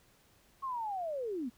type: linear sweep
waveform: sine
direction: down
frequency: 1103 to 220 Hz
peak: -34 dBFS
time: 0.62-1.5 s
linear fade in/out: 20 ms
effects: pink hiss -66 dBFS RMS until 1.57 s